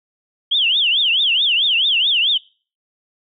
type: tone with vibrato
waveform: sine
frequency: 3136 Hz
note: G7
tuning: in tune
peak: -13 dBFS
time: 0.51-2.38 s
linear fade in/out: 10 ms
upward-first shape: triangle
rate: 4.6 Hz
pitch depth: 300 cents each way
effects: noise-tail reverb RT60 0.4 s tail -24 dB re dry